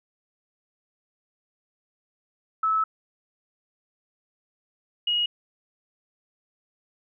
sine tone pair in turn, 1302 / 2889 Hz, E6 / F#7, -22 / -42 cents, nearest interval octave + major second, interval 1380 cents, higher second, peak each -20 / -21 dBFS, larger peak first, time 2.63-2.84 / 5.07-5.26 s, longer first, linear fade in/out 5 ms, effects none

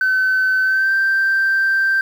sine tone with pitch glide, 1524 to 1567.8 Hz, G6 to G6, -49 to 0 cents, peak -12 dBFS, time 0.01-2.01 s, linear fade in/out 2 ms, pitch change +49 cents, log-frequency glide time 0.62-0.93 s, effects tanh soft clip ceiling -10 dBFS + 7-bit

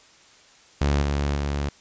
sawtooth tone with level steps, 71.4 Hz, D2, 48 cents flat, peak -15 / -18 / -20 dBFS, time 0.81-1.69 s, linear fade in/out 5 ms, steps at 1.02 / 1.35 s, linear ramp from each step 5 ms, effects white hiss -53 dBFS RMS until 1.8 s + resampled to 16000 Hz

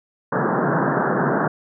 pink band-pass noise, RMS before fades -20 dBFS, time 0.32-1.48 s, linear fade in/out 5 ms, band 130 to 1700 Hz, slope 96 dB/octave, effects none

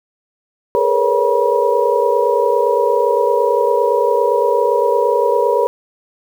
sine tone cluster, 412.6 / 460.5 / 490.2 / 558 / 964 Hz, G#4 / A#4 / B4 / C#5 / B5, -11 / -21 / -13 / +11 / -42 cents, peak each -18 dBFS, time 0.75-5.67 s, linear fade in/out 0 ms, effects 7-bit

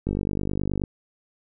click train, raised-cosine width 3 ms, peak -13 dBFS, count 39, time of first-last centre 0.07-0.838 s, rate 49.5 Hz, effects none

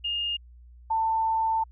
sine tone pair in turn, 2832 / 892 Hz, F7 / A5, +23 / +23 cents, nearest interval octave + minor sixth, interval 2000 cents, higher first, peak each -26 / -22 dBFS, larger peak second, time 0.04-0.37 / 0.9-1.64 s, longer second, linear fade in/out 10 ms, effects added 60 Hz sine -47 dBFS peak until 1.71 s

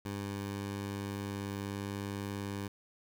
15% pulse tone, 100.1 Hz, G2, 37 cents sharp, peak -30 dBFS, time 0.05-2.68 s, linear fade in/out 5 ms, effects none

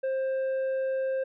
sine tone with tanh clipping, 529 Hz, C5, 19 cents sharp, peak -27 dBFS, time 0.03-1.24 s, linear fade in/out 10 ms, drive 5 dB, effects none

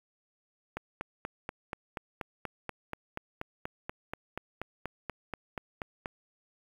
click train, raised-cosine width 0.5 ms, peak -20 dBFS, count 23, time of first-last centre 0.77-6.058 s, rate 4.16 Hz, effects 8-bit

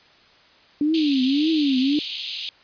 sine tone with vibrato, 287.2 Hz, D4, 39 cents flat, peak -17 dBFS, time 0.81-1.99 s, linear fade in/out 2 ms, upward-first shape triangle, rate 1.8 Hz, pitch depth 230 cents each way
white band-pass noise, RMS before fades -31 dBFS, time 0.94-2.49 s, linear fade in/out 0 ms, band 2700 to 4400 Hz, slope 48 dB/octave
effects white hiss -53 dBFS RMS until 2.63 s + resampled to 11025 Hz

